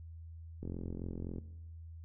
click train, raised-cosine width 3 ms, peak -28 dBFS, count 34, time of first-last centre 0.63-1.383 s, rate 43.8 Hz, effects noise-tail reverb RT60 0.9 s tail -18 dB re dry + added 82 Hz sine -46 dBFS peak until 2.04 s

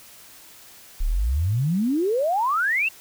sine exponential sweep, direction up, 30.87 to 2794 Hz, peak -19 dBFS, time 1-2.89 s, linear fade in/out 10 ms, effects white hiss -47 dBFS RMS until 3 s

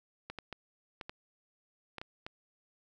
clicks, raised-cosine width 0.3 ms, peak -25 dBFS, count 8, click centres 0.3 / 0.387 / 0.527 / 1.012 / 1.095 / 1.983 / 2.015 / 2.265 s, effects none

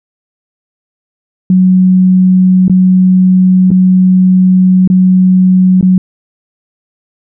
sine tone with dropouts, 185 Hz, F#3, in tune, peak -3 dBFS, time 1.5-5.98 s, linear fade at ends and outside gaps 2 ms, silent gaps 2.681-2.697 / 3.705-3.714 / 4.876-4.9 / 5.811-5.827 s, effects none

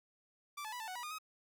sawtooth tone with pitch steps, 1170 / 865 / 983 / 885 / 741 / 971 / 1220 / 1266 Hz, D6 / A5 / B5 / A5 / F#5 / B5 / D#6 / D#6, -7 / -30 / -8 / +10 / +2 / -30 / -34 / +30 cents, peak -38 dBFS, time 0.57-1.186 s, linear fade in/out 10 ms, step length 77 ms, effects none

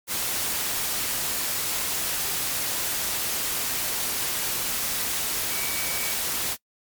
sine tone in noise, 2275 Hz, C#7, 44 cents sharp, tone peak -35 dBFS, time 5.49-6.16 s, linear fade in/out 50 ms, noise white, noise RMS -27 dBFS, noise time 0.07-6.57 s, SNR -11 dB, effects noise-tail reverb RT60 0.1 s tail -23 dB re dry + MP3 96 kbps

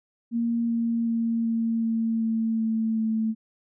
sine tone with pitch steps, 233.1 / 231.4 / 229.6 / 227.9 / 226.2 / 224.5 / 222.8 / 221.2 Hz, A#3 / A#3 / A#3 / A#3 / A3 / A3 / A3 / A3, 0 / -13 / -26 / -39 / +48 / +35 / +22 / +9 cents, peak -22 dBFS, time 0.31-3.35 s, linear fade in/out 50 ms, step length 380 ms, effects none

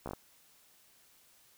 slowing click train, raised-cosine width 1 ms, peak -25 dBFS, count 5, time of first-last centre 0.06-0.134 s, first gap 14 ms, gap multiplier 1.19, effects white hiss -64 dBFS RMS until 1.57 s

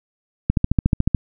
click train, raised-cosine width 5 ms, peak -3 dBFS, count 10, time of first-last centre 0.5-1.147 s, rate 13.9 Hz, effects none

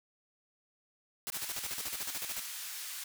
white noise bursts, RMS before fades -38 dBFS, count 16, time 1.27-2.396 s, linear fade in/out 0 ms, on 31 ms, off 42 ms
white band-pass noise, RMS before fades -42 dBFS, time 1.32-3.04 s, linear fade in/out 5 ms, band 1400 to 16000 Hz, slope 12 dB/octave
effects none

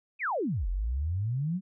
sine exponential two-way sweep, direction down then up, 2637 to 41.97 to 195.6 Hz, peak -27 dBFS, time 0.19-1.61 s, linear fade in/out 50 ms, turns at 0.68 s, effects none

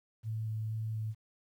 sine tone with vibrato, 110 Hz, A2, in tune, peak -33 dBFS, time 0.23-1.15 s, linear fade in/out 50 ms, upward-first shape square, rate 2.1 Hz, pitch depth 9 cents each way, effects 11-bit

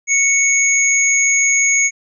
sine tone pair together, 2217 / 6643 Hz, C#7 / G#8, 0 / 0 cents, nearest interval octave + perfect fifth, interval 1900 cents, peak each -14 dBFS, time 0.07-1.91 s, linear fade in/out 50 ms, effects none

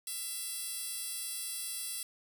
10% pulse tone with high-pass filter, 671 Hz, E5, 31 cents sharp, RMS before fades -39 dBFS, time 0.07-2.03 s, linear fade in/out 2 ms, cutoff 7400 Hz, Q 1.1, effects 10-bit

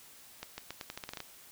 accelerating click train, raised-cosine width 0.2 ms, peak -22 dBFS, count 11, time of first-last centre 0.43-1.204 s, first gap 150 ms, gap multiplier 0.84, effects white hiss -55 dBFS RMS until 1.51 s

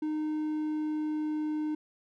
triangle tone with pitch glide, 307.4 to 305.5 Hz, D#4 to D#4, -21 to -32 cents, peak -27 dBFS, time 0.02-1.75 s, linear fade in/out 5 ms, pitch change -11 cents, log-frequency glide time 0.2-1.5 s, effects none

